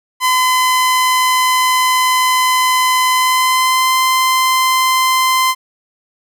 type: tone with pitch glide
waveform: sawtooth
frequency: 1019 to 1035.6 Hz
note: C6 to C6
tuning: -46 to -18 cents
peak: -7 dBFS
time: 0.2-5.55 s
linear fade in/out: 50 ms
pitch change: +28 cents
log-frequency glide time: 3.12-3.96 s
effects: none